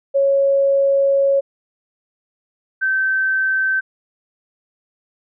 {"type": "tone pair in turn", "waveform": "sine", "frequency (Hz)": [552, 1546], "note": ["C#5", "G6"], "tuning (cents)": [-7, -24], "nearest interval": "octave + tritone", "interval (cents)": 1783, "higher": "second", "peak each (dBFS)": [-12, -15], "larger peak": "first", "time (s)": [[0.14, 1.41], [2.81, 3.81]], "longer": "first", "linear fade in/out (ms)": 20, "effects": []}